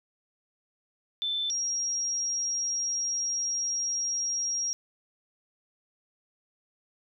sine tone pair in turn, 3532 / 5628 Hz, A7 / F8, +6 / +12 cents, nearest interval minor sixth, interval 806 cents, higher second, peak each -27 dBFS, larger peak neither, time 1.22-1.5 / 1.5-4.73 s, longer second, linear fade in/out 0 ms, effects none

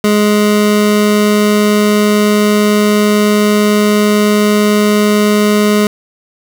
25% pulse tone, 209 Hz, G#3, 11 cents sharp, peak -4 dBFS, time 0.04-5.87 s, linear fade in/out 2 ms, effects none

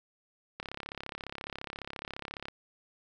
click train, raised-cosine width 0.3 ms, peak -22 dBFS, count 66, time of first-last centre 0.6-2.484 s, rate 34.5 Hz, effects none

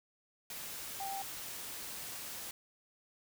sine tone in noise, 784 Hz, G5, in tune, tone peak -38 dBFS, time 1-1.22 s, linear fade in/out 2 ms, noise white, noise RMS -44 dBFS, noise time 0.5-2.51 s, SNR +3 dB, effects none

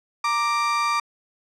35% pulse tone pair together, 932.3 / 1179 Hz, A#5 / D6, 0 / +6 cents, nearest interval major third, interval 406 cents, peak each -26 / -19 dBFS, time 0.24-1 s, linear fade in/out 5 ms, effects low-pass 6000 Hz 12 dB/octave

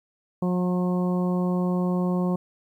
harmonic tone, 180 Hz, F#3, 47 cents flat, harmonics 1 / 2 / 3 / 4 / 5 / 6, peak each -22 / -30 / -33 / -38 / -39 / -38 dBFS, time 0.42-2.36 s, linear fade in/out 5 ms, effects 10-bit

